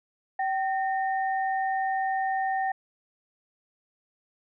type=tone pair together; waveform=sine; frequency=769 / 1830.9 Hz; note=G5 / A#6; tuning=-33 / -32 cents; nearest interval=octave + minor third; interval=1501 cents; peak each=-25 / -33 dBFS; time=0.39-2.72 s; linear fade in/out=5 ms; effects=none